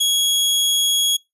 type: tone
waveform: sawtooth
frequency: 3327 Hz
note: G#7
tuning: 2 cents sharp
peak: -12 dBFS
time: 0-1.17 s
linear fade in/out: 10 ms
effects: noise-tail reverb RT60 0.2 s tail -25 dB re dry + resampled to 32000 Hz